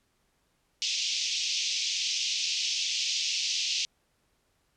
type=band-pass noise; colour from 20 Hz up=white; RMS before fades=-30 dBFS; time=0.82-3.85 s; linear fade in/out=0 ms; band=2500 to 6200 Hz; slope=48 dB/octave; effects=pink hiss -72 dBFS RMS until 4.76 s + low-pass 12000 Hz 12 dB/octave